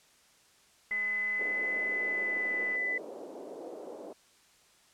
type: tone with pitch glide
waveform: sine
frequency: 2016 to 1999.8 Hz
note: B6 to B6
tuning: +35 to +21 cents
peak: -29 dBFS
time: 0.91-2.98 s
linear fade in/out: 5 ms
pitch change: -14 cents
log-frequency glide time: 1.77-2.54 s
type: click train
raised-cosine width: 0.5 ms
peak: -36 dBFS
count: 389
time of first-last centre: 0.91-2.758 s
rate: 210 Hz
type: band-pass noise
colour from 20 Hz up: white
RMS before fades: -44 dBFS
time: 1.39-4.13 s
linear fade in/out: 2 ms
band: 320 to 580 Hz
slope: 24 dB/octave
effects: white hiss -63 dBFS RMS until 4.93 s + low-pass 9000 Hz 12 dB/octave